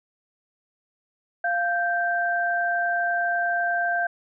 sine tone pair together, 696.2 / 1568 Hz, F5 / G6, -6 / 0 cents, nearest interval octave + major second, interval 1406 cents, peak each -24 dBFS, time 1.44-4.07 s, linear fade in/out 5 ms, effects none

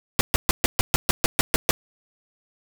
pink noise bursts, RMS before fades -17 dBFS, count 11, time 0.19-1.71 s, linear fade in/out 0 ms, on 20 ms, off 130 ms, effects none

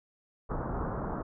pink low-pass noise, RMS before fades -34 dBFS, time 0.49-1.23 s, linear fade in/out 20 ms, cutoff 1400 Hz, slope 48 dB/octave, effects none

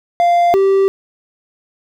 triangle tone pair in turn, 695 / 389.3 Hz, F5 / G4, -9 / -12 cents, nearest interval minor seventh, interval 1003 cents, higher first, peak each -7 dBFS, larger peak neither, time 0.2-0.54 / 0.54-0.88 s, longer neither, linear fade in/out 0 ms, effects none

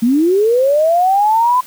sine linear sweep, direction up, 220 to 1020 Hz, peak -9 dBFS, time 0.02-1.61 s, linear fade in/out 10 ms, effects white hiss -38 dBFS RMS until 1.66 s

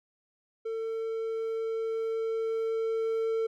triangle tone with level ramp, 449.1 Hz, A4, 35 cents sharp, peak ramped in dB -29 to -24 dBFS, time 0.65-3.47 s, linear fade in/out 10 ms, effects none

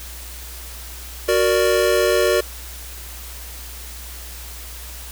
square chord, Gb augmented, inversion none, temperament equal, 370 / 466.2 / 587.3 Hz, Gb4 / Bb4 / D5, 0 / 0 / 0 cents, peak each -20 dBFS, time 1.28-2.41 s, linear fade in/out 10 ms, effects added 60 Hz sine -35 dBFS peak until 5.11 s + white hiss -37 dBFS RMS until 5.11 s

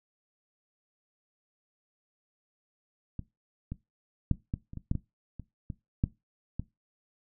clicks, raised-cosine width 5 ms, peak -23 / -23 / -12 / -18 / -30 / -26 / -15 / -19 / -28 / -24 / -12 / -20 dBFS, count 12, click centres 3.193 / 3.72 / 4.313 / 4.539 / 4.734 / 4.773 / 4.914 / 4.953 / 5.397 / 5.702 / 6.039 / 6.596 s, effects noise-tail reverb RT60 0.2 s tail -18 dB re dry

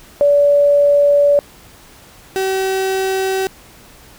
sine / 35% pulse tone pair in turn, 575 / 382 Hz, D5 / G4, -37 / -45 cents, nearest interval perfect fifth, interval 708 cents, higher first, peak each -8 / -14 dBFS, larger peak first, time 0.21-1.39 / 2.36-3.47 s, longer first, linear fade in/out 0 ms, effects pink hiss -43 dBFS RMS until 4.18 s

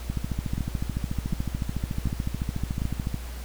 two click trains, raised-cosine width 5 ms, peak -15 / -15 dBFS, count 43 / 4, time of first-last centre 0.1-3.143 / 0.58-2.819 s, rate 13.8 / 1.34 Hz, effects added 60 Hz sine -34 dBFS peak until 3.44 s + pink hiss -44 dBFS RMS until 3.44 s

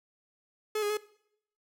45% pulse tone with pitch steps, 428.4 / 413.2 / 423.6 Hz, A4 / G#4 / G#4, -46 / -9 / +34 cents, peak -28 dBFS, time 0.75-0.972 s, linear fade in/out 5 ms, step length 74 ms, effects noise-tail reverb RT60 0.7 s tail -20 dB re dry

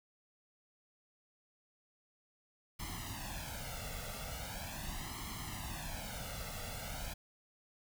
pink noise with flanger, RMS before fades -43 dBFS, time 2.79-7.14 s, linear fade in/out 10 ms, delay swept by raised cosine 0.96 to 1.48 ms, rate 0.4 Hz, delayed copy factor +0.9, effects none

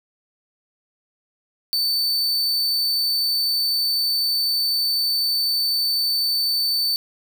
45% pulse tone, 4536 Hz, C#8, 39 cents sharp, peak -18 dBFS, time 1.73-6.96 s, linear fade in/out 0 ms, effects none

